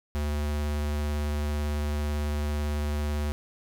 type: tone with vibrato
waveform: square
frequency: 74 Hz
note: D2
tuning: 14 cents sharp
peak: -27 dBFS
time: 0.15-3.32 s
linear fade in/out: 0 ms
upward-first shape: square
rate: 18 Hz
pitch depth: 11 cents each way
effects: none